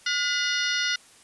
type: harmonic tone with a mistuned harmonic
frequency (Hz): 719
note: F#5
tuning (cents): -50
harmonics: 2 / 3 / 4 / 5 / 6 / 7 / 8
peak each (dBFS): -28 / -30 / -31 / -32 / -33 / -33 / -34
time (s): 0.06-0.96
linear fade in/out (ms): 5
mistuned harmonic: 3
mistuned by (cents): -120
effects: white hiss -53 dBFS RMS until 1.23 s + resampled to 24000 Hz